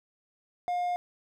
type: tone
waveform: triangle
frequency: 711 Hz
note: F5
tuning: 31 cents sharp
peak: -25 dBFS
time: 0.68-0.96 s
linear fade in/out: 0 ms
effects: none